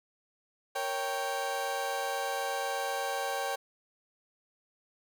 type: chord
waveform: 30% pulse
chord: G diminished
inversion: first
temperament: equal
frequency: 466.2 / 554.4 / 784 Hz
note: Bb4 / Db5 / G5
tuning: 0 / 0 / 0 cents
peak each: -37 / -33 / -31 dBFS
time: 0.75-3.56 s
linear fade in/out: 10 ms
effects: none